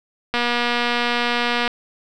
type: click train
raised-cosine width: 0.3 ms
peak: -5 dBFS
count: 322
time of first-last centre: 0.34-1.677 s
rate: 240 Hz
effects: none